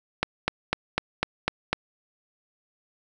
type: click train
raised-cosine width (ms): 0.3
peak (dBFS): -6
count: 7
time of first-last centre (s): 0.23-1.73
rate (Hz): 4
effects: none